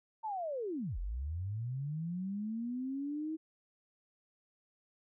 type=linear two-way sweep; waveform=sine; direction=down then up; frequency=909 to 40 to 321.5 Hz; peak=-35 dBFS; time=0.23-3.37 s; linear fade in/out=20 ms; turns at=0.98 s; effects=none